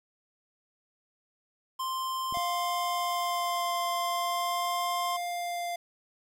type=tone with pitch glide; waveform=square; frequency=1046.5 to 1056.2 Hz; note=C6 to C6; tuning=0 to +16 cents; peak=-31 dBFS; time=1.79-5.17 s; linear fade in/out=10 ms; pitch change=+16 cents; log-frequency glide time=2.91-4.3 s
type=clicks; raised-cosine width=3 ms; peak=-31 dBFS; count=2; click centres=2.325 / 2.372 s
type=tone with vibrato; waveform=square; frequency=698 Hz; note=F5; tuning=1 cent flat; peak=-32 dBFS; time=2.34-5.76 s; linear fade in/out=5 ms; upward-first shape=sine; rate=0.47 Hz; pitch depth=12 cents each way
effects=10-bit